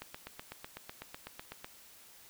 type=click train; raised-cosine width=0.3 ms; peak=-26 dBFS; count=14; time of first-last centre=0.02-1.645 s; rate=8 Hz; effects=white hiss -57 dBFS RMS until 2.29 s